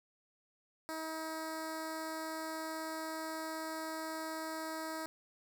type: tone with notch filter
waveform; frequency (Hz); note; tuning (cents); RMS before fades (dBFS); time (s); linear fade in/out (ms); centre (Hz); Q
10% pulse; 318.7; D#4; +42; -41; 0.89-5.06; 0; 2700; 1.4
effects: none